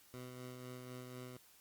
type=tone with tremolo; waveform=15% pulse; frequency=125.8 Hz; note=B2; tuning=32 cents sharp; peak=-40 dBFS; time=0.14-1.37 s; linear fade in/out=0 ms; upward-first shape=sine; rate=4 Hz; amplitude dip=30%; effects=white hiss -65 dBFS RMS until 1.6 s + Opus 48 kbps